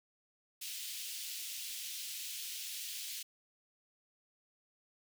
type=high-pass noise; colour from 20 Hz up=pink; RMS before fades=-43 dBFS; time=0.61-3.23 s; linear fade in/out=10 ms; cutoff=2800 Hz; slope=24 dB/octave; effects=none